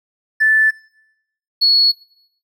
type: tone pair in turn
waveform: triangle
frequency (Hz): 1754 / 4368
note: A6 / C#8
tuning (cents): -6 / -26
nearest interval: octave + major third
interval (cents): 1580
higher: second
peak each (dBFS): -6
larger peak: neither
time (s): 0.4-0.71 / 1.61-1.92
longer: neither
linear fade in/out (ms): 20
effects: noise-tail reverb RT60 0.8 s tail -25 dB re dry + tanh soft clip ceiling -8 dBFS